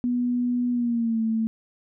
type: tone with pitch glide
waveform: sine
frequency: 244.8 to 223.2 Hz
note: B3 to A3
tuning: -15 to +25 cents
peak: -21 dBFS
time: 0.04-1.47 s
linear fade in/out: 0 ms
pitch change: -160 cents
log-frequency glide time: 0.71-1.21 s
effects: none